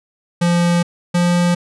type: tone pair in turn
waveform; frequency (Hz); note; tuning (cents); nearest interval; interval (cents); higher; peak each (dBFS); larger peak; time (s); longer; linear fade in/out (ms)
square; 173.1 / 175.11; F3 / F3; -15 / +5; unison; 20; second; -13; neither; 0.41-0.83 / 1.14-1.55; first; 10
effects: resampled to 24000 Hz